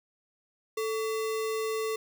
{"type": "tone with sample-and-hold", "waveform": "sine", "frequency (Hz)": 440, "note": "A4", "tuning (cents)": 0, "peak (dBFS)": -28, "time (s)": [0.77, 1.96], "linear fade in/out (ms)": 5, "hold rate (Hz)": 1575, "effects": []}